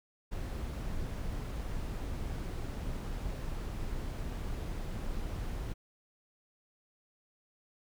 brown noise, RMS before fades -37 dBFS, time 0.31-5.74 s, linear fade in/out 20 ms, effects none

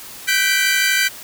sawtooth chord, G major seventh, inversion third, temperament equal with one note detuned, 1515.4 / 1568 / 1975.5 / 2349 Hz, F#6 / G6 / B6 / D7, +41 / 0 / 0 / 0 cents, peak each -17 dBFS, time 0.27-1.09 s, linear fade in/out 20 ms, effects white hiss -36 dBFS RMS until 1.23 s

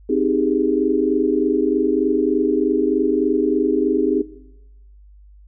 sine chord, Ab major seventh, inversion first, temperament equal, 261.6 / 311.1 / 392 / 415.3 Hz, C4 / Eb4 / G4 / Ab4, 0 / 0 / 0 / 0 cents, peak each -21 dBFS, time 0.09-4.22 s, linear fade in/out 10 ms, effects noise-tail reverb RT60 0.9 s tail -17 dB re dry + added 50 Hz sine -43 dBFS peak until 5.47 s

